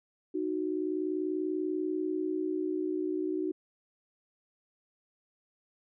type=tone pair together; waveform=sine; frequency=309.7 / 370 Hz; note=D#4 / F#4; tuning=-8 / 0 cents; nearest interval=minor third; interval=308 cents; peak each=-32 / -32 dBFS; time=0.34-3.52 s; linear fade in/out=10 ms; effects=none